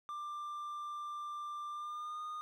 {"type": "tone with pitch glide", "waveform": "triangle", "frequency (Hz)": [1186, 1226.4], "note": ["D6", "D#6"], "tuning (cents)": [17, -25], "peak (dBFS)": -38, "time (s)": [0.09, 2.41], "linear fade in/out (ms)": 0, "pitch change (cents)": 58, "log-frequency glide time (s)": [1.69, 2.22], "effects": []}